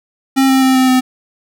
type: tone with pitch steps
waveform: square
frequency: 267.8 / 264.9 / 262 / 259.1 / 256.3 Hz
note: C4 / C4 / C4 / C4 / C4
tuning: +40 / +22 / +2 / -17 / -36 cents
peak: -9 dBFS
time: 0.36-1.01 s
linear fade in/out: 20 ms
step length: 130 ms
effects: none